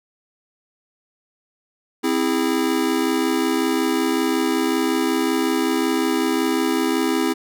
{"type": "chord", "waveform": "square", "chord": "C augmented", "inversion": "none", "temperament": "just", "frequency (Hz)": [261.6, 327, 408.8], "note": ["C4", "E4", "G#4"], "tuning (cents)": [0, -14, -27], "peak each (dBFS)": [-23, -22, -25], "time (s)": [2.03, 7.34], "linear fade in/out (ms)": 20, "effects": []}